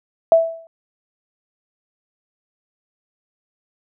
sine tone with exponential decay, 658 Hz, E5, 3 cents flat, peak -5 dBFS, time 0.32-0.67 s, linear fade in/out 1 ms, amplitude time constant 76 ms, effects none

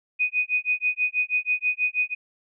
sine tone with tremolo, 2489 Hz, D#7, in tune, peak -18 dBFS, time 0.19-2.15 s, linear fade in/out 20 ms, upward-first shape sine, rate 6.2 Hz, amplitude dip 100%, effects none

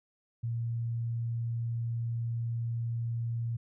sine tone, 116.54 Hz, A#2, in tune, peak -30 dBFS, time 0.43-3.57 s, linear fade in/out 10 ms, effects none

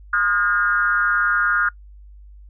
sine tone with frequency modulation, 1429 Hz, F6, 39 cents sharp, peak -15 dBFS, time 0.13-1.69 s, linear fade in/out 5 ms, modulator 189 Hz, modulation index 0.91, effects noise-tail reverb RT60 0.1 s tail -24 dB re dry + added 50 Hz sine -40 dBFS peak until 2.49 s

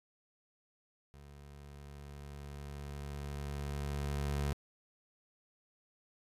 25% pulse tone with level ramp, 71.3 Hz, C#2, 49 cents sharp, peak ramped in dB -49 to -28 dBFS, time 1.14-4.53 s, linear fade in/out 0 ms, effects resampled to 32000 Hz

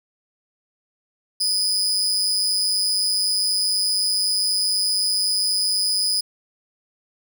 35% pulse tone with amplitude modulation, 4978 Hz, D#8, in tune, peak -14 dBFS, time 1.4-6.21 s, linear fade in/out 10 ms, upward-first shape sine, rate 195 Hz, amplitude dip 75%, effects none

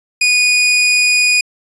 sawtooth tone, 2466 Hz, D#7, 16 cents flat, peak -6 dBFS, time 0.21-1.41 s, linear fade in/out 5 ms, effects resampled to 22050 Hz

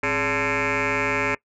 sine tone with frequency modulation, 1343 Hz, E6, 32 cents sharp, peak -18 dBFS, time 0.03-1.35 s, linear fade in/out 5 ms, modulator 154 Hz, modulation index 7.4, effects noise-tail reverb RT60 0.1 s tail -22 dB re dry + tanh soft clip ceiling -19 dBFS

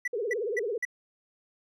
triangle tone bursts, 1966 Hz, B6, 8 cents flat, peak -25 dBFS, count 4, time 0.05-0.852 s, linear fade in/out 5 ms, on 28 ms, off 230 ms
sine tone with vibrato, 442.7 Hz, A4, 11 cents sharp, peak -28 dBFS, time 0.13-0.78 s, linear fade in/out 5 ms, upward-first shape triangle, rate 18 Hz, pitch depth 240 cents each way
effects none

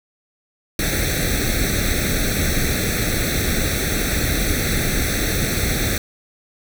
pink noise with comb filter, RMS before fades -20 dBFS, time 0.79-5.98 s, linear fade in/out 2 ms, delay 0.5 ms, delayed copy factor +0.95, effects none

